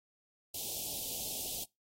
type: band-stop noise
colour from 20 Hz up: white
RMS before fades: -39 dBFS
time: 0.54-1.64 s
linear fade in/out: 5 ms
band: 800 to 2800 Hz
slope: 48 dB/octave
effects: noise-tail reverb RT60 0.2 s tail -23 dB re dry + AAC 48 kbps